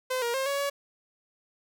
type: tone with pitch steps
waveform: sawtooth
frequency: 513 / 472.7 / 533 / 560 / 564 Hz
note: C5 / A#4 / C5 / C#5 / C#5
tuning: -34 / +24 / +32 / +18 / +30 cents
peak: -23 dBFS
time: 0.1-0.7 s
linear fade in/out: 10 ms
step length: 120 ms
effects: none